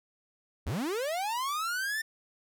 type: linear sweep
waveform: 45% pulse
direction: up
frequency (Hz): 51.6 to 1814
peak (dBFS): -30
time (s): 0.66-2.02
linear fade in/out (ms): 10
effects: none